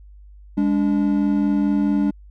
triangle tone pair together, 204.4 / 289 Hz, G#3 / D4, -27 / -28 cents, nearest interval tritone, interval 599 cents, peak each -17 dBFS, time 0.57-2.11 s, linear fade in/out 10 ms, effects added 50 Hz sine -41 dBFS peak until 2.3 s

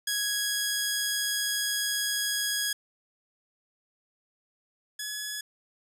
10% pulse tone pair in turn, 1661.2 / 1692.2 Hz, G#6 / G#6, 0 / +32 cents, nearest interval unison, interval 32 cents, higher second, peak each -18 / -24 dBFS, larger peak first, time 0.07-2.73 / 4.99-5.41 s, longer first, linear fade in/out 5 ms, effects none

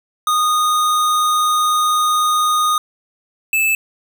square tone pair in turn, 1234 / 2624 Hz, D#6 / E7, -15 / -9 cents, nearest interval octave + minor second, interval 1306 cents, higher second, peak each -14 dBFS, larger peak neither, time 0.27-2.78 / 3.53-3.75 s, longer first, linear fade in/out 2 ms, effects none

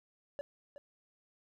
triangle tone with echo, 573 Hz, D5, 43 cents flat, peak -34 dBFS, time 0.39-0.41 s, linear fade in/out 0 ms, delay 370 ms, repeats 1, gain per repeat -11 dB, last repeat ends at 0.78 s, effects none

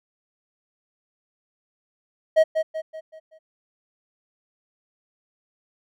triangle tone with echo, 634 Hz, D#5, 32 cents sharp, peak -10 dBFS, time 2.36-2.44 s, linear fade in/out 20 ms, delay 190 ms, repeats 5, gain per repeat -7 dB, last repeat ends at 3.39 s, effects none

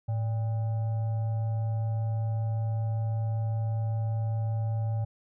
sine tone with frequency modulation, 109.1 Hz, A2, 14 cents flat, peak -26 dBFS, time 0.08-5.05 s, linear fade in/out 10 ms, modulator 687 Hz, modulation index 0.24, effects none

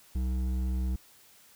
triangle tone with hard clipping, 63.2 Hz, B1, 41 cents sharp, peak -29 dBFS, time 0.15-0.96 s, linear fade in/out 5 ms, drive 13 dB, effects white hiss -58 dBFS RMS until 1.55 s

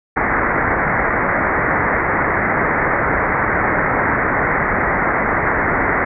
white low-pass noise, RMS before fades -17 dBFS, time 0.16-6.05 s, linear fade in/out 10 ms, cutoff 2100 Hz, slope 96 dB/octave, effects none

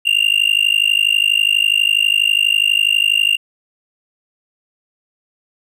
triangle tone with amplitude modulation, 2794 Hz, F7, in tune, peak -6 dBFS, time 0.05-3.37 s, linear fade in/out 20 ms, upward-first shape sine, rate 52.2 Hz, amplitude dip 100%, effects none

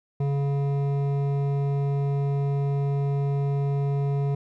sine tone with hard clipping, 140.5 Hz, C#3, 24 cents sharp, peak -24 dBFS, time 0.2-4.35 s, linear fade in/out 5 ms, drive 11 dB, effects none

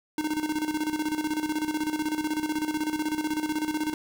square tone with tremolo, 306.7 Hz, D#4, 25 cents flat, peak -25 dBFS, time 0.18-3.94 s, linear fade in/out 2 ms, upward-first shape square, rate 16 Hz, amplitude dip 65%, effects 11-bit

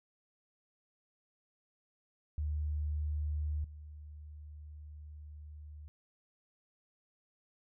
sine tone with level steps, 75.2 Hz, D2, 42 cents sharp, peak -32 / -46 dBFS, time 2.38-5.88 s, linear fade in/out 0 ms, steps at 3.64 s, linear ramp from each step 5 ms, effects none

